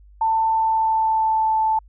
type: tone with pitch glide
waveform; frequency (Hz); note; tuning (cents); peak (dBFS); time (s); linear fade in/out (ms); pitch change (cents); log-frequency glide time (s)
sine; 891 to 878.2; A5 to A5; +22 to -4; -16; 0.21-1.79; 5; -26; 0.5-1.55
effects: added 50 Hz sine -45 dBFS peak until 1.88 s